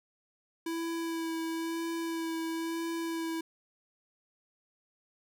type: tone with vibrato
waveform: square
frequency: 329.6 Hz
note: E4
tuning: in tune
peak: -33 dBFS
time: 0.66-3.41 s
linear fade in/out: 5 ms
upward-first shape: sine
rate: 1 Hz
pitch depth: 15 cents each way
effects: none